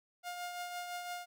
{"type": "tone with tremolo", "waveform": "sawtooth", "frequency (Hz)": 709, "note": "F5", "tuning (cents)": 26, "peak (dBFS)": -34, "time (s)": [0.23, 1.26], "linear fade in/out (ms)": 50, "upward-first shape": "triangle", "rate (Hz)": 5.9, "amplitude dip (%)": 45, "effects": []}